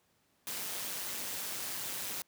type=noise with amplitude modulation; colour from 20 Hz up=white; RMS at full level=-36 dBFS; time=0.47-2.22 s; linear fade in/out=2 ms; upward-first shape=sine; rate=194 Hz; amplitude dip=60%; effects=pink hiss -72 dBFS RMS until 2.27 s + high-pass 100 Hz 12 dB/octave